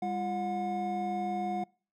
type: tone cluster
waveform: triangle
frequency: 200.3 / 343.1 / 726 Hz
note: G3 / F4 / F#5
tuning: +38 / -31 / -33 cents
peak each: -34 / -37 / -30 dBFS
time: 0.02-1.64 s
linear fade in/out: 5 ms
effects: noise-tail reverb RT60 0.4 s tail -25 dB re dry